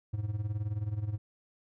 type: tone with tremolo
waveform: triangle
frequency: 105 Hz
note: G#2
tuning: 19 cents sharp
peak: -26 dBFS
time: 0.13-1.18 s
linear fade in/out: 10 ms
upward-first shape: sine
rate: 19 Hz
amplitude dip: 75%
effects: none